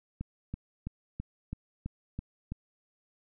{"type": "click train", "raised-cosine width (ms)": 5, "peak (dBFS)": -23, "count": 8, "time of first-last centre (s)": [0.21, 2.52], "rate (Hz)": 3.03, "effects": []}